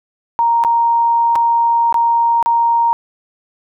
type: tone with dropouts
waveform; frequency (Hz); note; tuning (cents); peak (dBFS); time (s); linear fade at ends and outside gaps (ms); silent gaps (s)
sine; 932.3; A#5; 0; -10; 0.39-2.93; 0; 0.638-0.648 / 1.355-1.359 / 1.926-1.943 / 2.427-2.46
effects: none